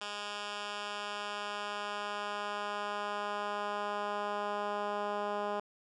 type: tone with band-pass filter sweep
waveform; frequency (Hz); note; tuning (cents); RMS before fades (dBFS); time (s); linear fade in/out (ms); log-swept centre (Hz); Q
10% pulse; 205.9; G#3; -15; -37; 0.01-5.6; 5; 3000 to 710; 0.77
effects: resampled to 22050 Hz